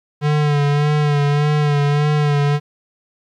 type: tone with vibrato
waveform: square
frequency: 146.83 Hz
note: D3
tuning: in tune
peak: -14 dBFS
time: 0.21-2.6 s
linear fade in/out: 50 ms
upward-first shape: sine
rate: 1.7 Hz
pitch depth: 38 cents each way
effects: low-pass 4000 Hz 12 dB/octave + 9-bit